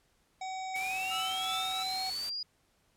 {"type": "harmonic tone", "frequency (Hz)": 756, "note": "F#5", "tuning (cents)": 37, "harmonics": [1, 3, 5, 7, 9, 10], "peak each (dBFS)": [-36, -46, -50, -53, -55, -56], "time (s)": [0.41, 2.1], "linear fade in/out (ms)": 5}
{"type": "linear sweep", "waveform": "sine", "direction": "up", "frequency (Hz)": [2217, 4932], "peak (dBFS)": -34, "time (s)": [0.74, 2.43], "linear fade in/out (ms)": 5}
{"type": "noise", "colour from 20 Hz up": "white", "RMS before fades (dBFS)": -44, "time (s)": [0.75, 2.3], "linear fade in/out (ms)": 10}
{"type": "tone with tremolo", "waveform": "sawtooth", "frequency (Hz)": 1318.5, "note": "E6", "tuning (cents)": 0, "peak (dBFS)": -31, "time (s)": [1.1, 1.84], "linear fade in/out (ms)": 20, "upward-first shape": "triangle", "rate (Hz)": 2.8, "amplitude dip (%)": 65}
{"effects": ["pink hiss -71 dBFS RMS until 2.96 s", "low-pass 12000 Hz 12 dB/octave"]}